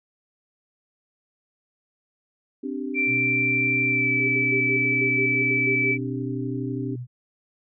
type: chord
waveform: sine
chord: C suspended second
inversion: none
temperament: equal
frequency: 261.6 / 293.7 / 392 Hz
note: C4 / D4 / G4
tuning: 0 / 0 / 0 cents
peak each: -30 / -31 / -34 dBFS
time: 2.63-6.96 s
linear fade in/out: 10 ms
type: tone with pitch glide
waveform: sine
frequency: 2349 to 2310 Hz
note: D7 to D7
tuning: 0 to -29 cents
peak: -20 dBFS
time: 2.94-5.98 s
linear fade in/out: 50 ms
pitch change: -29 cents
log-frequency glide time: 3.87-4.09 s
type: tone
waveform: sine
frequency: 123.47 Hz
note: B2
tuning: in tune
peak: -30 dBFS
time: 3.06-7.07 s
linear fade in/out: 50 ms
type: tone bursts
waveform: sine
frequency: 395.9 Hz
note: G4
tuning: 17 cents sharp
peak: -27 dBFS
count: 11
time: 4.19-5.921 s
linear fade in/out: 10 ms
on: 91 ms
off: 73 ms
effects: none